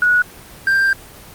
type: tone pair in turn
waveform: sine / triangle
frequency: 1462 / 1582.4 Hz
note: F#6 / G6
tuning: -21 / +16 cents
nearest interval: minor second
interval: 137 cents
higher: second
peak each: -10 dBFS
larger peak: neither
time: 0.02-0.22 / 0.67-0.93 s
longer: second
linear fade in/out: 2 ms
effects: pink hiss -39 dBFS RMS until 1.34 s + Opus 24 kbps